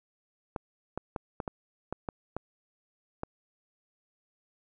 clicks, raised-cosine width 1 ms, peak -19 dBFS, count 9, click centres 0.562 / 0.976 / 1.162 / 1.402 / 1.478 / 1.926 / 2.088 / 2.366 / 3.234 s, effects none

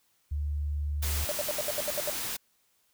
sine tone, 73.42 Hz, D2, in tune, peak -28 dBFS, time 0.31-1.25 s, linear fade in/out 10 ms
white noise, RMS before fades -34 dBFS, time 1.02-2.37 s, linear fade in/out 10 ms
sine tone bursts, 594 Hz, D5, 20 cents sharp, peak -28 dBFS, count 9, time 1.29-2.099 s, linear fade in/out 0 ms, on 25 ms, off 73 ms
effects white hiss -70 dBFS RMS until 2.93 s

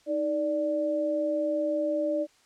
sine tone pair together, 312.8 / 587.3 Hz, D#4 / D5, +9 / 0 cents, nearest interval major seventh, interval 1091 cents, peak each -30 / -26 dBFS, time 0.06-2.27 s, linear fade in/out 50 ms, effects white hiss -62 dBFS RMS until 2.45 s + low-pass 7000 Hz 12 dB/octave

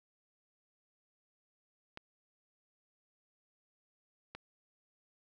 clicks, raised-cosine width 0.3 ms, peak -28 dBFS, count 2, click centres 1.974 / 4.35 s, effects none

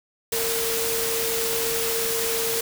sine tone in noise, 457 Hz, A#4, 34 cents flat, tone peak -27 dBFS, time 0.32-2.61 s, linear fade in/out 5 ms, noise white, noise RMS -26 dBFS, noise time 0.32-2.61 s, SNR -4 dB, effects none

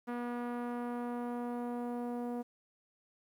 sawtooth tone with low-pass filter sweep, 241.5 Hz, B3, 39 cents flat, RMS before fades -38 dBFS, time 0.07-2.43 s, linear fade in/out 20 ms, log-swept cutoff 1500 to 710 Hz, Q 1.2, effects 11-bit

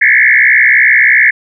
sine tone with frequency modulation, 1945 Hz, B6, 27 cents flat, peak -4 dBFS, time 0.01-1.31 s, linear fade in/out 10 ms, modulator 63.1 Hz, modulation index 4.4, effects none

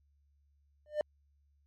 triangle tone with exponential growth, 601 Hz, D5, 40 cents sharp, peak -22 dBFS, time 0.86-1.01 s, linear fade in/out 1 ms, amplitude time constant 32 ms, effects added 71 Hz sine -67 dBFS peak until 1.66 s + MP3 64 kbps

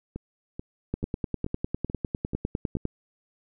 two click trains, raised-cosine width 3 ms, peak -21 / -14 dBFS, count 7 / 20, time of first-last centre 0.16-2.769 / 0.94-2.853 s, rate 2.3 / 9.93 Hz, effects none

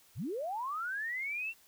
sine linear sweep, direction up, 67.4 to 2747 Hz, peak -34 dBFS, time 0.15-1.54 s, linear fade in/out 50 ms, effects white hiss -63 dBFS RMS until 1.67 s

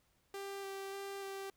sawtooth tone with vibrato, 392.9 Hz, G4, 4 cents sharp, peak -38 dBFS, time 0.34-1.5 s, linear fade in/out 2 ms, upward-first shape square, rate 1.7 Hz, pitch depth 10 cents each way, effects pink hiss -75 dBFS RMS until 1.56 s

